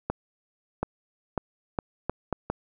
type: accelerating click train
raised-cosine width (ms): 1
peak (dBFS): -12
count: 7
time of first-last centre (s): 0.1-2.5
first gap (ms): 730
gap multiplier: 0.75
effects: none